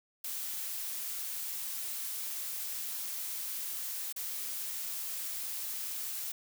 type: noise with dropouts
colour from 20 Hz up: blue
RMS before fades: -38 dBFS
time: 0.24-6.32 s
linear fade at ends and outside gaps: 5 ms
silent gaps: 4.126-4.161 s
effects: none